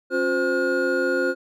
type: tone cluster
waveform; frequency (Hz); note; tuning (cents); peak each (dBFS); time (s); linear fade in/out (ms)
triangle; 271.7 / 357.6 / 520 / 1433; C#4 / F4 / C5 / F6; -35 / +41 / -11 / +44; -26 / -23 / -22 / -23; 0.1-1.35; 50
effects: none